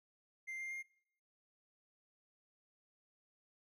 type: tone with pitch steps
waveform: triangle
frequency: 2093 / 2106 / 2120 Hz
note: C7 / C7 / C7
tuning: 0 / +11 / +22 cents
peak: -40 dBFS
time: 0.47-0.83 s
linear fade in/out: 20 ms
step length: 120 ms
effects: noise-tail reverb RT60 0.7 s tail -23 dB re dry